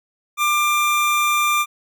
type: tone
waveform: 25% pulse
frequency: 1190 Hz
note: D6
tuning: 22 cents sharp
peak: -12 dBFS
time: 0.37-1.66 s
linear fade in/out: 50 ms
effects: none